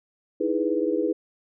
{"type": "chord", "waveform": "sine", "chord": "E major seventh", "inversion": "third", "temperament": "equal", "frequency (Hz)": [311.1, 329.6, 415.3, 493.9], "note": ["D#4", "E4", "G#4", "B4"], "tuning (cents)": [0, 0, 0, 0], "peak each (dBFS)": -27, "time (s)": [0.4, 1.13], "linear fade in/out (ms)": 10, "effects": []}